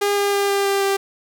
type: tone with pitch steps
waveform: sawtooth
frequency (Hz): 406.1 / 403.5 / 401 / 398.4 / 395.9 / 393.4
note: G#4 / G#4 / G4 / G4 / G4 / G4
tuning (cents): -39 / -50 / +39 / +28 / +17 / +6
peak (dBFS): -13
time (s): 0.01-0.97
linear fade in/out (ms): 10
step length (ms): 160
effects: none